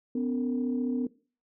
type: tone cluster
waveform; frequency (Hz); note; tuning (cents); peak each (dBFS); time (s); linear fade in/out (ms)
sine; 250.2 / 284.9 / 457.5; B3 / C#4 / A#4; +23 / +48 / -32; -27 / -34 / -36; 0.15-1.07; 5
effects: noise-tail reverb RT60 0.4 s tail -20 dB re dry + tanh soft clip ceiling -18 dBFS